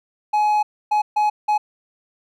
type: tone bursts at uneven times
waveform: triangle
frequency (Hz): 843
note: G#5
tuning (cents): +26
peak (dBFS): -13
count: 4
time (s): 0.33-0.63 / 0.91-1.02 / 1.16-1.3 / 1.48-1.58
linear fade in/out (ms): 10
effects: none